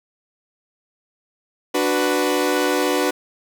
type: chord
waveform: sawtooth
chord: B minor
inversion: first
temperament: equal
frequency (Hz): 293.7 / 370 / 493.9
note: D4 / F#4 / B4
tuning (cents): 0 / 0 / 0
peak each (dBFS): -18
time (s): 1.74-3.11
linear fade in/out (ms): 10
effects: none